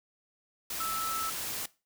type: tone in noise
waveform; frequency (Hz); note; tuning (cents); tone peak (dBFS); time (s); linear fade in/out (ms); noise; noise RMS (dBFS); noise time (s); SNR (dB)
sine; 1314; E6; -6; -32; 0.8-1.3; 5; white; -36; 0.7-1.66; +1
effects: noise-tail reverb RT60 0.3 s tail -20 dB re dry